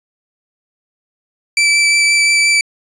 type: tone with vibrato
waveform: sawtooth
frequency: 2322 Hz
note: D7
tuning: 20 cents flat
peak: -6 dBFS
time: 1.57-2.61 s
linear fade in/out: 2 ms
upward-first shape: triangle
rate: 5.7 Hz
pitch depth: 10 cents each way
effects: resampled to 22050 Hz